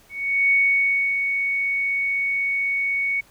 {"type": "tone with ADSR envelope", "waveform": "sine", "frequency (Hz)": 2226, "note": "C#7", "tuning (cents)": 7, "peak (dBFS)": -14, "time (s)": [0.09, 3.21], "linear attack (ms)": 420, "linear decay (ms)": 650, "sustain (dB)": -6, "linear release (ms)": 11, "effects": ["pink hiss -54 dBFS RMS until 3.3 s"]}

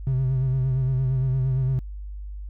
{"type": "tone with vibrato", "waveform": "triangle", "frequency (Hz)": 130.81, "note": "C3", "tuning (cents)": 0, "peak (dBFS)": -17, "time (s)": [0.07, 1.79], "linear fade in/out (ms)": 0, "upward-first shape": "sine", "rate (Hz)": 8.7, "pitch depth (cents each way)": 45, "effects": ["tanh soft clip ceiling -15 dBFS", "added 50 Hz sine -32 dBFS peak until 2.49 s"]}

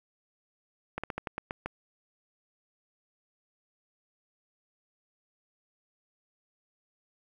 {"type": "slowing click train", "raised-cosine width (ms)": 0.5, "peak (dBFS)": -18, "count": 8, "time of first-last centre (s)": [0.98, 1.66], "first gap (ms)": 56, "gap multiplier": 1.18, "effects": ["9-bit"]}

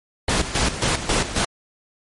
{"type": "noise with tremolo", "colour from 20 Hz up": "pink", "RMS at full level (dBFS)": -19, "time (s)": [0.28, 1.45], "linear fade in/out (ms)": 5, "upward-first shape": "square", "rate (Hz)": 3.7, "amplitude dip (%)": 70, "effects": ["low-pass 10000 Hz 12 dB/octave", "MP3 48 kbps"]}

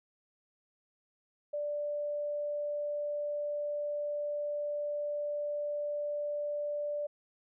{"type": "tone", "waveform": "sine", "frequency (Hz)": 587.3, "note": "D5", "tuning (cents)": 0, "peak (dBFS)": -32, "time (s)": [1.53, 7.07], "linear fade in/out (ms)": 10, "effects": []}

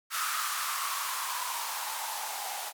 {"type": "noise with band-pass filter sweep", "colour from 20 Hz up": "violet", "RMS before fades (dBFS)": -34, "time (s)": [0.1, 2.73], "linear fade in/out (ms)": 50, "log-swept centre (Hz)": [1300, 750], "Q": 6.2, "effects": []}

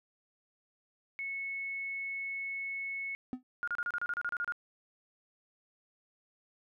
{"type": "tone", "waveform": "sine", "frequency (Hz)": 2200, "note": "C#7", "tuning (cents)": -14, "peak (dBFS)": -35, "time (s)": [1.19, 3.15], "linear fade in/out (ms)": 0}
{"type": "tone with exponential decay", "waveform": "triangle", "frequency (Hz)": 253.7, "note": "B3", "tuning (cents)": 47, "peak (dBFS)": -28, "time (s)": [3.33, 3.43], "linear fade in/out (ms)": 1, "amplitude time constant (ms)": 20}
{"type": "tone bursts", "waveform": "sine", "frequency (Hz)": 1424, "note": "F6", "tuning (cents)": 33, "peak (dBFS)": -31, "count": 12, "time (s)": [3.63, 4.522], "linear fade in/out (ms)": 0, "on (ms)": 45, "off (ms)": 32}
{"effects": []}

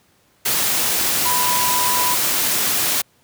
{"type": "tone in noise", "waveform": "sine", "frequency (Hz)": 987.8, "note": "B5", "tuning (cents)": 0, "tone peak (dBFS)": -20, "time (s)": [1.25, 2.15], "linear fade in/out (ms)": 10, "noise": "white", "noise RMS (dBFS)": -19, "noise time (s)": [0.45, 3.02], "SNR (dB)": -4, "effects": ["pink hiss -58 dBFS RMS until 3.23 s", "high-pass 80 Hz 12 dB/octave"]}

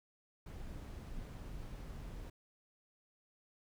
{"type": "noise with amplitude modulation", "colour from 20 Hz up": "brown", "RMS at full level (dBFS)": -45, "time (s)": [0.46, 2.3], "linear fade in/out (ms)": 5, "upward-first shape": "sine", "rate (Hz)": 202, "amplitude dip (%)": 30, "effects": []}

